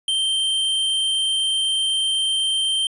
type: tone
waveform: square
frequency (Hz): 3136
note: G7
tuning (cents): 0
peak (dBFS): -19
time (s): 0.08-2.87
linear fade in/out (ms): 2
effects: resampled to 24000 Hz